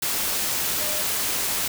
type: tone in noise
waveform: sine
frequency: 606 Hz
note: D#5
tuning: 46 cents flat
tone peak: -35 dBFS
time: 0.8-1.02 s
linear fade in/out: 5 ms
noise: white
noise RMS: -25 dBFS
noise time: 0.02-1.68 s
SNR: -13 dB
effects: none